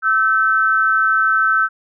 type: tone pair together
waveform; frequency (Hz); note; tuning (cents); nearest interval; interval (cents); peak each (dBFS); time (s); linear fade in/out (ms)
sine; 1317.2 / 1530; E6 / G6; -2 / -42; minor third; 260; -15; 0.02-1.69; 50
effects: none